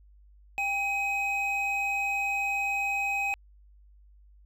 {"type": "tone pair together", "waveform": "triangle", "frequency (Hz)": [796, 2527], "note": ["G5", "D#7"], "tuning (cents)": [26, 26], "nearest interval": "octave + minor sixth", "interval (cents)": 2000, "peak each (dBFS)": [-30, -26], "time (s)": [0.58, 3.34], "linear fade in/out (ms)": 0, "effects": ["added 50 Hz sine -53 dBFS peak until 4.45 s"]}